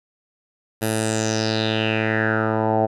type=tone with low-pass filter sweep; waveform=10% pulse; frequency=110 Hz; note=A2; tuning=in tune; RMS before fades=-21 dBFS; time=0.81-2.87 s; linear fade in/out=20 ms; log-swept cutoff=12000 to 710 Hz; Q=4.8; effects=none